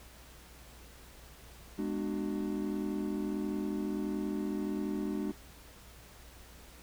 triangle chord, G# half-diminished seventh, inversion none, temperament just, 207.7 / 249.2 / 299 / 373.8 Hz, G#3 / B3 / D4 / F#4, 0 / +16 / +31 / +18 cents, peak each -34 / -40 / -34 / -38 dBFS, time 1.78-5.32 s, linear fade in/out 10 ms, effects added 60 Hz sine -55 dBFS peak until 6.82 s + pink hiss -55 dBFS RMS until 6.82 s

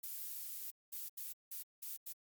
violet noise bursts at uneven times, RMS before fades -45 dBFS, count 6, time 0.03-0.71 / 0.92-1.09 / 1.17-1.33 / 1.51-1.63 / 1.82-1.97 / 2.06-2.13 s, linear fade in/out 10 ms, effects Opus 48 kbps

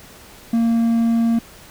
triangle tone, 230.4 Hz, A#3, 20 cents flat, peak -12 dBFS, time 0.53-1.39 s, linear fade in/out 5 ms, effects pink hiss -43 dBFS RMS until 1.7 s

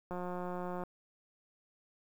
click train, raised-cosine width 1 ms, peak -27 dBFS, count 131, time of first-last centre 0.11-0.836 s, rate 179 Hz, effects 10-bit

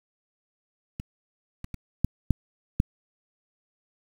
clicks, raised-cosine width 5 ms, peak -22 / -25 / -24 / -9 / -7 / -7 dBFS, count 6, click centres 0.999 / 1.644 / 1.743 / 2.046 / 2.307 / 2.801 s, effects 7-bit

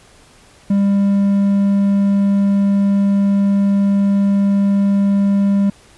triangle tone, 199.2 Hz, G3, 28 cents sharp, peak -9 dBFS, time 0.7-5.7 s, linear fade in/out 5 ms, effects pink hiss -47 dBFS RMS until 5.97 s + resampled to 24000 Hz

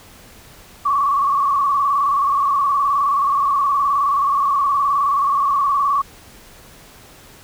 sine tone with vibrato, 1124 Hz, C#6, 24 cents sharp, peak -14 dBFS, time 0.85-6.02 s, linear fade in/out 10 ms, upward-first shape square, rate 19 Hz, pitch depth 52 cents each way, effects pink hiss -44 dBFS RMS until 7.43 s

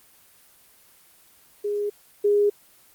sine tone pair in turn, 412.3 / 410.8 Hz, G#4 / G#4, -13 / -19 cents, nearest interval unison, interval 6 cents, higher first, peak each -23 / -16 dBFS, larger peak second, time 1.64-1.9 / 2.24-2.5 s, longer neither, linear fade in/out 10 ms, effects white hiss -55 dBFS RMS until 2.94 s + Opus 24 kbps

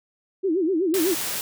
sine tone with vibrato, 349.2 Hz, F4, in tune, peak -19 dBFS, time 0.43-1.15 s, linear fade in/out 20 ms, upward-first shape sine, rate 8 Hz, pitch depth 210 cents each way
white high-pass noise, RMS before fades -28 dBFS, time 0.94-1.41 s, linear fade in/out 0 ms, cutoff 100 Hz, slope 48 dB/octave
effects none

